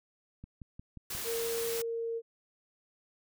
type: click train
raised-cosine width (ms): 5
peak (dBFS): -33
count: 5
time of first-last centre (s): 0.44-1.15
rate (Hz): 5.63
type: noise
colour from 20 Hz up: white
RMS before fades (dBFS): -38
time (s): 1.1-1.82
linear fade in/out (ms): 5
type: tone with pitch glide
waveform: sine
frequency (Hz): 462.1 to 459.4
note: A#4 to A#4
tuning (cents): -15 to -25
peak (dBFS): -32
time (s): 1.24-2.22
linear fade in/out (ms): 50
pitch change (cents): -10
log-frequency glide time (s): 1.72-2.11
effects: none